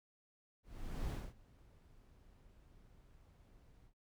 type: noise with ADSR envelope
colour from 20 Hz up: brown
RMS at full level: -39 dBFS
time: 0.63-3.94 s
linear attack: 480 ms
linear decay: 220 ms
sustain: -24 dB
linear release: 93 ms
effects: none